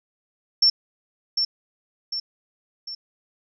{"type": "tone with echo", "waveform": "sine", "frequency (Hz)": 5410, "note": "E8", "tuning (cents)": 44, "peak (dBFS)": -13, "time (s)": [0.62, 0.7], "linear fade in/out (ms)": 5, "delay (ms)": 750, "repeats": 3, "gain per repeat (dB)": -6, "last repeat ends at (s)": 2.95, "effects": []}